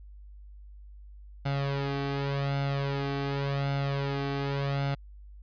sawtooth tone with flanger, 139.4 Hz, C#3, 10 cents sharp, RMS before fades -30 dBFS, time 1.45-4.95 s, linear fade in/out 10 ms, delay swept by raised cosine 1.4 to 2.6 ms, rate 0.88 Hz, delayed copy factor +0.7, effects added 50 Hz sine -45 dBFS peak until 5.42 s + resampled to 11025 Hz

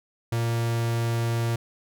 45% pulse tone, 116.4 Hz, A#2, 2 cents flat, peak -23 dBFS, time 0.32-1.56 s, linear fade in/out 5 ms, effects none

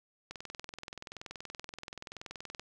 click train, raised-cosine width 0.2 ms, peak -25 dBFS, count 49, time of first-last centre 0.31-2.596 s, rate 21 Hz, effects none

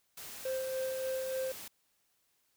white noise, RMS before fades -46 dBFS, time 0.17-1.68 s, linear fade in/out 5 ms
triangle tone with tremolo, 523.3 Hz, C5, in tune, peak -30 dBFS, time 0.45-1.52 s, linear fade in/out 5 ms, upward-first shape sine, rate 3.4 Hz, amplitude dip 30%
effects white hiss -75 dBFS RMS until 2.56 s

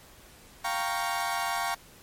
30% pulse chord, G half-diminished seventh, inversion third, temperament equal, 698.5 / 784 / 932.3 / 1108.7 Hz, F5 / G5 / Bb5 / Db6, 0 / 0 / 0 / 0 cents, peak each -31 dBFS, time 0.64-1.75 s, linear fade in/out 10 ms, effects pink hiss -53 dBFS RMS until 2.02 s + MP3 64 kbps

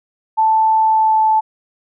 sine tone with pitch glide, 880 to 873.4 Hz, A5 to A5, 0 to -13 cents, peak -10 dBFS, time 0.37-1.41 s, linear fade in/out 20 ms, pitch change -13 cents, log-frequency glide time 0.8-1.25 s, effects none

